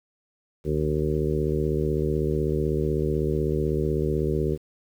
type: harmonic tone with a mistuned harmonic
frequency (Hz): 76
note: D#2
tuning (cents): -40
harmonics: 1 / 2 / 3 / 4 / 5 / 6 / 7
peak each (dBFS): -29 / -27 / -33 / -32 / -27 / -30 / -38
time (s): 0.64-4.58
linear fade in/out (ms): 50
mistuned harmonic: 1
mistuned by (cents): -140
effects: 9-bit